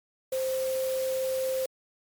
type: tone in noise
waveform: sine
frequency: 523.3 Hz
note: C5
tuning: in tune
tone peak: -26 dBFS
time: 0.32-1.66 s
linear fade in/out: 5 ms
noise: white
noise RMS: -40 dBFS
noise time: 0.32-1.66 s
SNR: +11 dB
effects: MP3 96 kbps

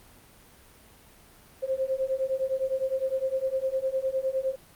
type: beating tone pair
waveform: sine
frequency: 523.3 / 533.1 Hz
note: C5 / C5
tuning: 0 / +32 cents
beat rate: 9.8 Hz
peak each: -29 / -28 dBFS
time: 1.62-4.56 s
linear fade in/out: 20 ms
effects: pink hiss -54 dBFS RMS until 4.75 s + Opus 32 kbps

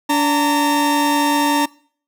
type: tone pair together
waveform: 40% pulse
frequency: 288.2 / 915 Hz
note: D4 / A#5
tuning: -33 / -32 cents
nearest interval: octave + minor sixth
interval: 2001 cents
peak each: -16 dBFS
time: 0.09-1.66 s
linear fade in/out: 10 ms
effects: noise-tail reverb RT60 0.5 s tail -23 dB re dry

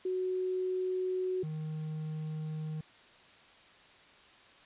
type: tone pair in turn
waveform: sine / triangle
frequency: 370 / 155.57 Hz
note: F#4 / D#3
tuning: 0 / 0 cents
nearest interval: octave + minor third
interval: 1500 cents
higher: first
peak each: -30 / -33 dBFS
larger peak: first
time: 0.05-1.43 / 1.43-2.81 s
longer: neither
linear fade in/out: 5 ms
effects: white hiss -58 dBFS RMS until 4.65 s + resampled to 8000 Hz

